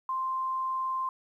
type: tone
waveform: sine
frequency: 1046.5 Hz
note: C6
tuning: in tune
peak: -28 dBFS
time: 0.09-1.09 s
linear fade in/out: 2 ms
effects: 11-bit